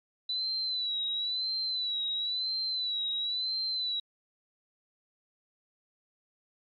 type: tone with vibrato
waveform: sine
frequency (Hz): 3973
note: B7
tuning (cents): +10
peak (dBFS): -29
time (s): 0.29-4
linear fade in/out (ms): 5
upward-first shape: sine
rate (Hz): 0.98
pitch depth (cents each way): 69
effects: MP3 48 kbps